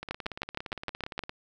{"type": "two click trains", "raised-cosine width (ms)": 0.3, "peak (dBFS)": [-15, -21], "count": [8, 23], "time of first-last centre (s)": [[0.11, 1.192], [0.03, 1.294]], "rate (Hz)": [6.47, 17.4], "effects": []}